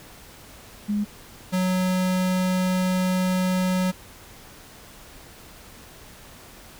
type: tone pair in turn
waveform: sine / square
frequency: 207 / 184.42 Hz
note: G#3 / F#3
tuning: -5 / -5 cents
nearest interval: major second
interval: 200 cents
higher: first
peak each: -21 dBFS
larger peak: neither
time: 0.88-1.05 / 1.52-3.92 s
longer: second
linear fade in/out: 20 ms
effects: pink hiss -46 dBFS RMS until 6.79 s